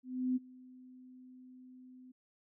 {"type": "tone with ADSR envelope", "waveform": "sine", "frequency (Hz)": 254.5, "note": "C4", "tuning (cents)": -48, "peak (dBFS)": -28, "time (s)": [0.03, 2.12], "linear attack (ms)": 330, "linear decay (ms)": 24, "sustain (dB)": -24, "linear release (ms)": 10, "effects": []}